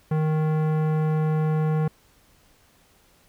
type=tone with tanh clipping; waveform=sine; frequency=155.56 Hz; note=D#3; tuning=in tune; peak=-22 dBFS; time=0.11-1.88 s; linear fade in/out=5 ms; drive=17 dB; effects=pink hiss -59 dBFS RMS until 3.28 s